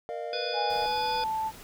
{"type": "chord", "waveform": "triangle", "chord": "Bb suspended fourth", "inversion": "none", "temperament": "equal with one note detuned", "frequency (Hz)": [466.2, 608, 698.5], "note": ["Bb4", "Eb5", "F5"], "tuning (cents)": [0, -40, 0], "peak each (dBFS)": -35, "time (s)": [0.09, 0.86], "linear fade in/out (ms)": 0}
{"type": "harmonic tone", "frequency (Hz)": 494, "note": "B4", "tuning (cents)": 0, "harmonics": [1, 3, 5, 7, 9, 10], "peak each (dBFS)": [-35, -40, -40, -38, -45, -36], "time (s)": [0.33, 1.24], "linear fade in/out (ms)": 2}
{"type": "tone with pitch glide", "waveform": "sine", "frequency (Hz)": [825, 879.1], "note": ["G#5", "A5"], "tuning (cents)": [-12, -2], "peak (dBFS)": -27, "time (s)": [0.53, 1.52], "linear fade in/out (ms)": 50, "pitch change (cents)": 110, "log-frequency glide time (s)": [0.71, 1.16]}
{"type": "noise", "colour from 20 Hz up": "pink", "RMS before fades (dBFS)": -47, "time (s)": [0.7, 1.63], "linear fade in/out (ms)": 0}
{"effects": []}